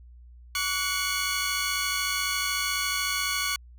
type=tone cluster; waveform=15% pulse; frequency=1135 / 1470 / 2178 Hz; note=C#6 / F#6 / C#7; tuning=+41 / -12 / -31 cents; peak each=-24 dBFS; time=0.55-3.56 s; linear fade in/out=2 ms; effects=added 60 Hz sine -46 dBFS peak until 3.78 s